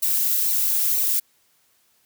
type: noise with flanger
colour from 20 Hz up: violet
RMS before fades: -21 dBFS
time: 0.02-1.2 s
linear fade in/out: 10 ms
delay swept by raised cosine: 0.58 to 3.48 ms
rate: 2.1 Hz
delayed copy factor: -0.6
effects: white hiss -63 dBFS RMS until 2.05 s + high-pass 60 Hz 12 dB/octave